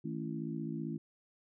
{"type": "harmonic tone with a mistuned harmonic", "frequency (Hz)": 55.4, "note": "A1", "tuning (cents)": 13, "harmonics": [3, 4, 5, 6], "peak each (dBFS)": [-40, -41, -42, -43], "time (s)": [0.04, 0.98], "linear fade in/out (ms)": 10, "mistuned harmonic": 3, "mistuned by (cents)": -80, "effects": []}